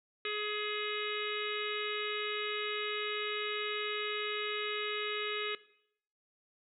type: harmonic tone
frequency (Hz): 420.5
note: G#4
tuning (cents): +22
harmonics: 1 / 3 / 4 / 5 / 6 / 7 / 8 / 9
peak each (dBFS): -38 / -42 / -44 / -41 / -41 / -43 / -47 / -44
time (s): 0.25-5.55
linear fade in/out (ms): 2
effects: noise-tail reverb RT60 0.7 s tail -18 dB re dry